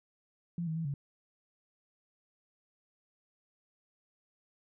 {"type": "tone with pitch steps", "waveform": "sine", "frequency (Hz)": [171.4, 159.6, 163.8, 141], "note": ["F3", "D#3", "E3", "C#3"], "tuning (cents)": [-32, 44, -11, 30], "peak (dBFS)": -32, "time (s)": [0.58, 0.94], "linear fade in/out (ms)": 2, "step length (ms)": 90, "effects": []}